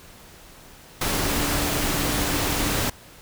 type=tone in noise; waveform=sine; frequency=290 Hz; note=D4; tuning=22 cents flat; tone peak=-31 dBFS; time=1.14-2.77 s; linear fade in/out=5 ms; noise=pink; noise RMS=-24 dBFS; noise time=1.01-2.9 s; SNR=-10 dB; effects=pink hiss -47 dBFS RMS until 3.21 s